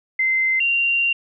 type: tone pair in turn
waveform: sine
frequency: 2073 / 2767 Hz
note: C7 / F7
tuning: -17 / -17 cents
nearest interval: perfect fourth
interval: 500 cents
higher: second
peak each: -16 / -16 dBFS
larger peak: neither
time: 0.19-0.6 / 0.6-1.13 s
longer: second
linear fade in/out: 5 ms
effects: none